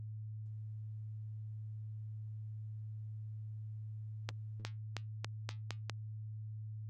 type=accelerating click train; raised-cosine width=0.2 ms; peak=-21 dBFS; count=7; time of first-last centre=4.29-5.897 s; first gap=360 ms; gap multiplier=0.88; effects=added 108 Hz sine -42 dBFS peak until 6.89 s + Opus 48 kbps